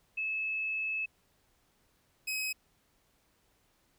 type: tone pair in turn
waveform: sine / sawtooth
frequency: 2600 / 2541 Hz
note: E7 / D#7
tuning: -24 / +36 cents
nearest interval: unison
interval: 40 cents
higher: first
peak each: -31 / -29 dBFS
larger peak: second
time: 0.17-1.06 / 2.27-2.53 s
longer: first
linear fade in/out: 10 ms
effects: pink hiss -71 dBFS RMS until 3.98 s